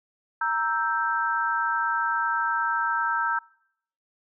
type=chord; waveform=sine; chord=E diminished; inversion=second; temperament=equal; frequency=932.3 / 1318.5 / 1568 Hz; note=Bb5 / E6 / G6; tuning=0 / 0 / 0 cents; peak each=-27 dBFS; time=0.41-3.39 s; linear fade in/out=5 ms; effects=noise-tail reverb RT60 0.7 s tail -25 dB re dry